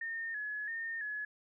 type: tone with vibrato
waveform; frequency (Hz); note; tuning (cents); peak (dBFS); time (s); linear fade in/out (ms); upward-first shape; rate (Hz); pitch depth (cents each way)
sine; 1760; A6; 0; -36; 0.01-1.25; 5; square; 1.5; 63
effects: none